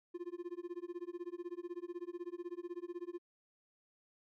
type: tone with tremolo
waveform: triangle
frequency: 350 Hz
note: F4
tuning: 4 cents sharp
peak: -36 dBFS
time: 0.14-3.19 s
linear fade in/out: 10 ms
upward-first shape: sine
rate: 16 Hz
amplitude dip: 100%
effects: none